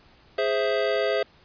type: chord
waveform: square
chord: Ab augmented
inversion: none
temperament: equal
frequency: 415.3 / 523.3 / 659.3 Hz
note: Ab4 / C5 / E5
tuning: 0 / 0 / 0 cents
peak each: -27 dBFS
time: 0.38-1.23 s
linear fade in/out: 5 ms
effects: pink hiss -56 dBFS RMS until 1.44 s + resampled to 11025 Hz